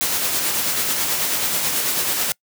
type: noise with tremolo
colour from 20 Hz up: white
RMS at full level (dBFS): -20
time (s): 0.01-2.32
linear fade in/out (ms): 0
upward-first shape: sine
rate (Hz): 9.2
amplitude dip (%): 30
effects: noise-tail reverb RT60 0.1 s tail -26 dB re dry + high-pass 100 Hz 12 dB/octave